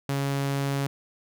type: tone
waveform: sawtooth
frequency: 139 Hz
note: C#3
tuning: 5 cents sharp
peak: -21 dBFS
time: 0.09-0.87 s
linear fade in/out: 2 ms
effects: none